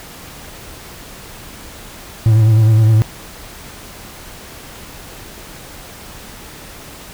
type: tone with vibrato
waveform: triangle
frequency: 110 Hz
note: A2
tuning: in tune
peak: -5 dBFS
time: 2.26-3.02 s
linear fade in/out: 0 ms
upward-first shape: triangle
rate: 9.7 Hz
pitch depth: 52 cents each way
effects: pink hiss -35 dBFS RMS until 7.13 s